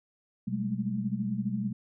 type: tone cluster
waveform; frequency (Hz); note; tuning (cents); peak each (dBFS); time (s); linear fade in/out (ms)
sine; 125.2 / 193.2 / 208.2 / 220.1; B2 / G3 / G#3 / A3; +24 / -25 / +5 / +1; -36 / -33 / -32 / -37; 0.47-1.73; 10
effects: none